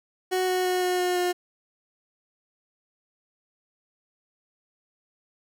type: tone with pitch steps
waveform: 30% pulse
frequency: 370 / 367.4 / 364.9 / 362.4 / 359.9 / 357.4 Hz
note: F#4 / F#4 / F#4 / F#4 / F#4 / F4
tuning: 0 / -12 / -24 / -36 / -48 / +40 cents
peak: -20 dBFS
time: 0.31-1.33 s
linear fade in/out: 20 ms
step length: 170 ms
effects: none